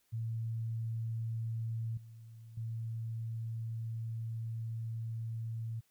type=tone with level steps; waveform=sine; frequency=113.5 Hz; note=A#2; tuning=46 cents flat; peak=-34 / -49 / -36 dBFS; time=0.12-5.81 s; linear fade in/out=20 ms; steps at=1.97 / 2.57 s; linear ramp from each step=5 ms; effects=white hiss -74 dBFS RMS until 5.9 s